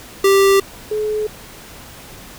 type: tone pair in turn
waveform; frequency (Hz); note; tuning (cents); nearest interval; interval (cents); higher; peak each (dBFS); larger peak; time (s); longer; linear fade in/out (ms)
square / sine; 392.2 / 426.6; G4 / G#4; +1 / +46; minor second; 145; second; -10 / -17; first; 0.24-0.6 / 0.91-1.27; neither; 5
effects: pink hiss -38 dBFS RMS until 2.38 s